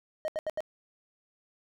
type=tone bursts; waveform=triangle; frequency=622.3 Hz; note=D#5; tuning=in tune; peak=-27 dBFS; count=4; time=0.25-0.605 s; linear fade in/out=0 ms; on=31 ms; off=77 ms; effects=none